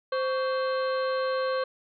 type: harmonic tone with a mistuned harmonic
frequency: 521 Hz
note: C5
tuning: 7 cents flat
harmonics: 1 / 2 / 3 / 4 / 5 / 6 / 7 / 8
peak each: -26 / -32 / -36 / -48 / -48 / -46 / -52 / -42 dBFS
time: 0.12-1.64 s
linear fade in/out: 5 ms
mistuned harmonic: 2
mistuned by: +130 cents
effects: none